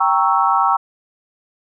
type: chord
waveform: sine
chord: G diminished seventh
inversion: none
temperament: equal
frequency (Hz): 784 / 932.3 / 1108.7 / 1318.5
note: G5 / Bb5 / Db6 / Fb6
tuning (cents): 0 / 0 / 0 / 0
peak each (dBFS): -18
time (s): 0-0.77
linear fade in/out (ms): 10
effects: none